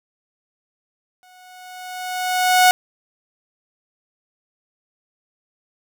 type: tone with exponential growth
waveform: sawtooth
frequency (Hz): 734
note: F#5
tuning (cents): -14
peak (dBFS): -5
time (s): 1.23-2.71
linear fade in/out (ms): 0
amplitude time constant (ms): 320
effects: none